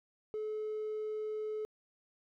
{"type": "tone", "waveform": "triangle", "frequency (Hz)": 429.7, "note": "A4", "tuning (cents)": -41, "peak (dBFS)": -32, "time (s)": [0.34, 1.65], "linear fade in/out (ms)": 0, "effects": ["tanh soft clip ceiling -31 dBFS"]}